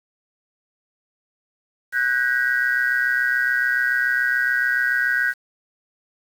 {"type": "tone cluster", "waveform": "sine", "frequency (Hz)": [1488, 1615, 1909], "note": ["F#6", "G#6", "A#6"], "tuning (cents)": [9, -49, 41], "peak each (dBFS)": [-20, -21, -25], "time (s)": [1.92, 5.34], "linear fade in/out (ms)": 50, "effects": ["tanh soft clip ceiling -9 dBFS", "7-bit"]}